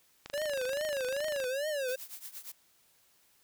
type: click train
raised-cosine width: 0.2 ms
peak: -24 dBFS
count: 31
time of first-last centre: 0.26-1.441 s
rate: 25.4 Hz
type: tone with vibrato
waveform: square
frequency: 558 Hz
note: C#5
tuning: 11 cents sharp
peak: -32 dBFS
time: 0.33-1.96 s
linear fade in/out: 10 ms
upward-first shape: triangle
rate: 2.4 Hz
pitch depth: 210 cents each way
type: noise with tremolo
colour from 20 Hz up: blue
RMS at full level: -42 dBFS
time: 1.88-2.52 s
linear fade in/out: 5 ms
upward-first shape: triangle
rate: 8.6 Hz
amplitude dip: 90%
effects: white hiss -67 dBFS RMS until 3.43 s